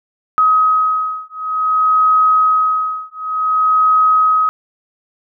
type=beating tone pair; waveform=sine; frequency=1266 / 1266.55 Hz; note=D#6 / D#6; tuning=+30 / +30 cents; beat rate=0.55 Hz; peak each=-14 dBFS; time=0.38-4.49 s; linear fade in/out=0 ms; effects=none